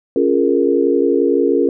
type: chord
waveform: sine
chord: Bb minor seventh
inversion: first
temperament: equal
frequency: 277.2 / 349.2 / 415.3 / 466.2 Hz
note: Db4 / F4 / Ab4 / Bb4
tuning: 0 / 0 / 0 / 0 cents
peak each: -17 dBFS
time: 0.16-1.69 s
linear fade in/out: 2 ms
effects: none